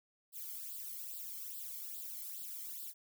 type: noise with flanger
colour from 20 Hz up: violet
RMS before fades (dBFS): -45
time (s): 0.32-2.94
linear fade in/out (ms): 50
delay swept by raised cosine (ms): 0.23 to 0.96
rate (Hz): 2.4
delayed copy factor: +0.85
effects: none